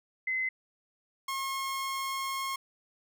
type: tone pair in turn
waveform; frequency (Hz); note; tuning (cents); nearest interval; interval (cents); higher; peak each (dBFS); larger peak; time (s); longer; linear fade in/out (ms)
sine / sawtooth; 2048 / 1079.3; C7 / C#6; -38 / -47; major seventh; 1109; first; -28; neither; 0.27-0.49 / 1.28-2.56; second; 5
effects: none